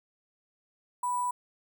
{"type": "tone with sample-and-hold", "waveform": "sine", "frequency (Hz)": 987, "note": "B5", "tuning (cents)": -1, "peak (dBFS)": -27, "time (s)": [1.03, 1.31], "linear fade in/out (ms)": 5, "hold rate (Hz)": 8820, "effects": []}